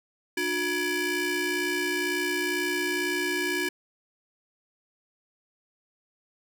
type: ring-modulated tone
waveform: 25% pulse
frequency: 659.3 Hz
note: E5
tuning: in tune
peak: -19 dBFS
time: 0.37-3.69 s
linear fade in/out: 5 ms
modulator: 1020 Hz
effects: none